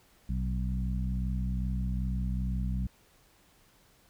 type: harmonic tone with a mistuned harmonic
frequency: 62.4 Hz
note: B1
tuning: 19 cents sharp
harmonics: 1 / 2 / 3 / 4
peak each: -30 / -36 / -35 / -47 dBFS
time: 0.29-2.87 s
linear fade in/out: 5 ms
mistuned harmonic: 1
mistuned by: -84 cents
effects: pink hiss -63 dBFS RMS until 4.09 s